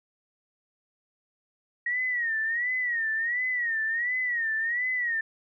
sine tone with vibrato, 1889 Hz, A#6, 22 cents sharp, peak -25 dBFS, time 1.86-5.21 s, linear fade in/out 5 ms, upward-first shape sine, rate 1.4 Hz, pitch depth 120 cents each way, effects none

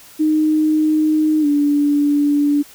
sine tone with pitch glide, 309.1 to 290.1 Hz, D#4 to D4, -11 to -21 cents, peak -12 dBFS, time 0.19-2.63 s, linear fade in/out 20 ms, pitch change -110 cents, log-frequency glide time 1.41-1.46 s, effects white hiss -43 dBFS RMS until 2.74 s

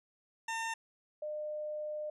20% pulse / sine tone pair in turn, 906 / 604.7 Hz, A#5 / D#5, -50 / -50 cents, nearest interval perfect fifth, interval 700 cents, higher first, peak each -30 / -36 dBFS, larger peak first, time 0.48-0.74 / 1.22-2.1 s, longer second, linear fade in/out 5 ms, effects resampled to 24000 Hz

